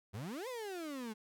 35% pulse exponential two-way sweep, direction up then down, 89.8 to 529 to 209.7 Hz, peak -39 dBFS, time 0.13-1.14 s, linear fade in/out 20 ms, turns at 0.48 s, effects none

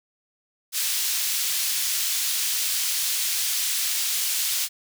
pink high-pass noise, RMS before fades -25 dBFS, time 0.72-4.69 s, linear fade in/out 50 ms, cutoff 3700 Hz, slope 12 dB/octave, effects none

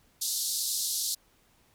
pink band-pass noise, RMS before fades -31 dBFS, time 0.21-1.15 s, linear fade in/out 10 ms, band 3900 to 14000 Hz, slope 48 dB/octave, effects pink hiss -65 dBFS RMS until 1.74 s

